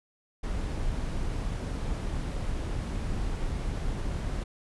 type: noise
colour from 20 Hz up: brown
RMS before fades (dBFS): -31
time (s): 0.43-4.44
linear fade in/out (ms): 10
effects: resampled to 24000 Hz